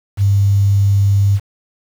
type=tone with quantisation; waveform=sine; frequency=99.7 Hz; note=G2; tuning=30 cents sharp; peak=-9 dBFS; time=0.17-1.4 s; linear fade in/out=50 ms; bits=6; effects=none